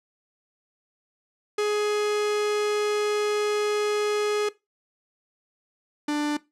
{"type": "tone pair in turn", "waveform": "45% pulse", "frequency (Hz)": [418.4, 295.9], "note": ["G#4", "D4"], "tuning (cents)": [13, 13], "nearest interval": "tritone", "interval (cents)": 600, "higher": "first", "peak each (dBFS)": [-22, -23], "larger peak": "first", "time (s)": [[1.58, 4.49], [6.08, 6.37]], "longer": "first", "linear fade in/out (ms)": 5, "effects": ["noise-tail reverb RT60 0.2 s tail -18 dB re dry", "low-pass 8000 Hz 12 dB/octave"]}